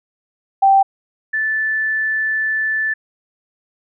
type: tone pair in turn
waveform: sine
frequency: 781 / 1753.3 Hz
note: G5 / A6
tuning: -7 / -7 cents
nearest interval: octave + major second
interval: 1400 cents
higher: second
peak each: -8 / -16 dBFS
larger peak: first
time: 0.62-0.83 / 1.33-2.94 s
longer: second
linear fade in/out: 10 ms
effects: none